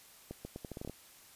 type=accelerating click train; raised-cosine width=2 ms; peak=-28 dBFS; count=10; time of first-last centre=0.31-0.897 s; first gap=140 ms; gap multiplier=0.79; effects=white hiss -58 dBFS RMS until 1.35 s + resampled to 32000 Hz